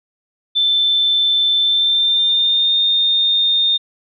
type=tone with pitch glide; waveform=sine; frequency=3537 to 3649 Hz; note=A7 to A#7; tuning=+8 to -38 cents; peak=-12 dBFS; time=0.55-3.78 s; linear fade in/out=20 ms; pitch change=+54 cents; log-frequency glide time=1.6-2.74 s; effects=none